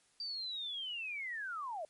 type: linear sweep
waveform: sine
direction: down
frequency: 4699 to 587.3 Hz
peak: -38 dBFS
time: 0.2-1.85 s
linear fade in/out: 2 ms
effects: white hiss -70 dBFS RMS until 1.89 s + MP3 48 kbps